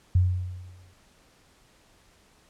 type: tone with exponential decay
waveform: sine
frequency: 90.7 Hz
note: F#2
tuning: 34 cents flat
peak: -15 dBFS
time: 0.15-0.94 s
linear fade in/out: 5 ms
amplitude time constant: 170 ms
effects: pink hiss -60 dBFS RMS until 2.49 s + low-pass 10000 Hz 12 dB/octave